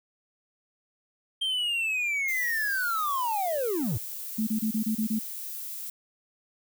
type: linear sweep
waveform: triangle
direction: down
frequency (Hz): 3181 to 86.9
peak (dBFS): -24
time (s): 1.41-3.98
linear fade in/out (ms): 10
type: noise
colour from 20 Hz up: violet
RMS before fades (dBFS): -37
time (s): 2.28-5.9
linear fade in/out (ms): 2
type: tone bursts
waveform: sine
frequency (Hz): 218.4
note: A3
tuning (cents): -13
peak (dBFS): -24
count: 7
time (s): 4.38-5.192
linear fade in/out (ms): 10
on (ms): 92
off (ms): 28
effects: none